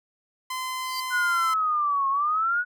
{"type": "tone", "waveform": "sawtooth", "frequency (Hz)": 1029, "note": "C6", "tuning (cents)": -29, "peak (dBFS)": -25, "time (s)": [0.5, 1.54], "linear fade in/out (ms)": 5}
{"type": "tone with exponential growth", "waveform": "square", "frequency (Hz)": 4699, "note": "D8", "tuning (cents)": 0, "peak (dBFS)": -28, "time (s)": [0.77, 1], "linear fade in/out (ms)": 1, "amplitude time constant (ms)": 49}
{"type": "linear two-way sweep", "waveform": "sine", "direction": "down then up", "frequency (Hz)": [1479, 1078, 1479], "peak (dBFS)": -21, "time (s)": [1.1, 2.65], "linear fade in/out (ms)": 50, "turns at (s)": 2.09}
{"effects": []}